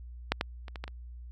clicks, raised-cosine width 0.3 ms, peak -9 / -12 / -27 / -24 / -21 / -26 dBFS, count 6, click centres 0.32 / 0.411 / 0.682 / 0.758 / 0.84 / 0.879 s, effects added 60 Hz sine -42 dBFS peak until 1.31 s

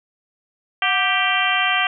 harmonic tone with a mistuned harmonic, 392 Hz, G4, in tune, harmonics 2 / 3 / 4 / 5 / 6 / 7 / 8, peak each -24 / -24 / -24 / -24 / -24 / -24 / -24 dBFS, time 0.82-1.87 s, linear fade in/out 2 ms, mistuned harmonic 2, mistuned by -110 cents, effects none

